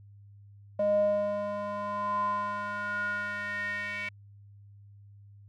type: tone with band-pass filter sweep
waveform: square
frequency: 205 Hz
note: G#3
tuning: 22 cents flat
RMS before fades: -31 dBFS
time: 0.79-4.09 s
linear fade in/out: 5 ms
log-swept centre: 570 to 2200 Hz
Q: 7.2
effects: added 101 Hz sine -50 dBFS peak until 5.48 s